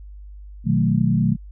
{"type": "chord", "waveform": "sine", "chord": "B dominant seventh", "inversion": "none", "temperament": "equal", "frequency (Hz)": [123.47, 155.56, 185, 220], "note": ["B2", "D#3", "F#3", "A3"], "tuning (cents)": [0, 0, 0, 0], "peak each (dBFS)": -21, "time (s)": [0.64, 1.37], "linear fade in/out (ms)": 50, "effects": ["added 50 Hz sine -36 dBFS peak until 1.51 s"]}